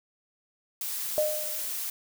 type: noise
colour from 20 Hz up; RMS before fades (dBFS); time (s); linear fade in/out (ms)
blue; -33; 0.81-1.9; 2
type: tone with exponential decay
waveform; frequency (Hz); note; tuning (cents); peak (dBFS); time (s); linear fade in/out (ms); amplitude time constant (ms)
sine; 610; D#5; -34; -20; 1.18-1.74; 0; 120
effects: none